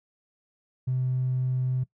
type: tone with tanh clipping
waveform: triangle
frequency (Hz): 128.3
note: C3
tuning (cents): -34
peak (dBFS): -23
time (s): 0.87-1.84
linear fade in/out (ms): 10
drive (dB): 1
effects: noise-tail reverb RT60 0.1 s tail -19 dB re dry